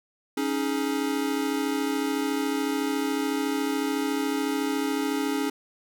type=chord; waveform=square; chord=C# suspended second; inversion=none; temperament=equal with one note detuned; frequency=277.2 / 311.1 / 418.9 Hz; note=C#4 / D#4 / G#4; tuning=0 / 0 / +15 cents; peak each=-28 / -31 / -32 dBFS; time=0.37-5.5 s; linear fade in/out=5 ms; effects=none